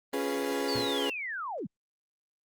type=chord; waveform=35% pulse; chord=C# dominant seventh; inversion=none; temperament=equal; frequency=277.2 / 349.2 / 415.3 / 493.9 Hz; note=C#4 / E#4 / G#4 / B4; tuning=0 / 0 / 0 / 0 cents; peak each=-32 / -37 / -31 / -34 dBFS; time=0.13-1.1 s; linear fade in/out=5 ms
type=linear sweep; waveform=sine; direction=down; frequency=4699 to 130.81 Hz; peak=-33 dBFS; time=0.68-1.67 s; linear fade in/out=10 ms
type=tone with exponential decay; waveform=20% pulse; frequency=119.9 Hz; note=A#2; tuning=49 cents sharp; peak=-26 dBFS; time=0.75-0.99 s; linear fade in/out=5 ms; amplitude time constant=51 ms
effects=Opus 24 kbps